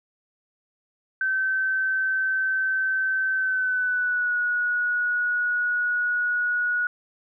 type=tone with pitch glide; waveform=sine; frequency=1540 to 1457.8 Hz; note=G6 to F#6; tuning=-31 to -26 cents; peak=-21 dBFS; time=1.21-6.87 s; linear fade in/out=2 ms; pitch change=-95 cents; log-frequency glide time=3.34-4.37 s; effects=none